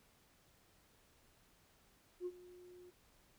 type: tone with ADSR envelope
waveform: sine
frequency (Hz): 358.7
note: F4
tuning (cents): +46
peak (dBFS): -36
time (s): 2.2-2.91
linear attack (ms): 60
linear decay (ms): 48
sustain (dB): -19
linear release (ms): 19
effects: tanh soft clip ceiling -35 dBFS + pink hiss -70 dBFS RMS until 3.38 s